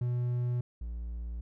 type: tone pair in turn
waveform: triangle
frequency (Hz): 122.3 / 58.09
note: B2 / A#1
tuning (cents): -16 / -5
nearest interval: octave + minor second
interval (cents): 1289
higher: first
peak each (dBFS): -26 / -33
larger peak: first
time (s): 0.01-0.61 / 0.81-1.41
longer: neither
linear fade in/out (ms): 5
effects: none

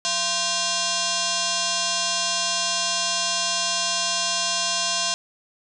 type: tone with frequency modulation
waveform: sine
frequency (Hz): 1045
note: C6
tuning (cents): -2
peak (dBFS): -21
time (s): 0.05-5.14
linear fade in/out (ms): 0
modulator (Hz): 865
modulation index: 7.2
effects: none

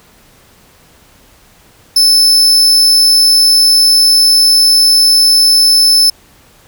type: tone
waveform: 40% pulse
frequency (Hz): 5260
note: E8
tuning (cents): -5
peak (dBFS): -4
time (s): 1.96-6.1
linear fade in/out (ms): 5
effects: pink hiss -45 dBFS RMS until 6.67 s

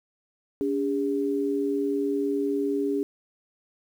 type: tone pair together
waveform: sine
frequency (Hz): 284.8 / 404.8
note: C#4 / G#4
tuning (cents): +47 / -44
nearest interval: tritone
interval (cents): 609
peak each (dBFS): -26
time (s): 0.61-3.03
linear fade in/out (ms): 0
effects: 9-bit

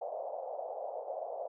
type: band-pass noise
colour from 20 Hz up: white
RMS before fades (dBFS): -40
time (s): 0.01-1.48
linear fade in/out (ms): 10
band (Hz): 530 to 720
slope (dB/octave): 48
effects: none

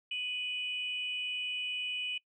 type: tone pair together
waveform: sine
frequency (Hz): 2491 / 2960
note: D#7 / F#7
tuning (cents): +1 / 0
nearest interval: minor third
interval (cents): 299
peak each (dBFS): -36 / -35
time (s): 0.11-2.18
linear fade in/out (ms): 5
effects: noise-tail reverb RT60 0.1 s tail -22 dB re dry + tanh soft clip ceiling -25 dBFS

